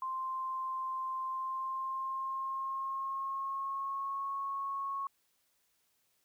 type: tone with pitch glide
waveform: sine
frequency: 1046.5 to 1099.8 Hz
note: C6 to C#6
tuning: 0 to -14 cents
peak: -34 dBFS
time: 0.02-5.07 s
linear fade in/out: 2 ms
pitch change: +86 cents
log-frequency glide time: 1.24-4.3 s
effects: white hiss -75 dBFS RMS until 6.24 s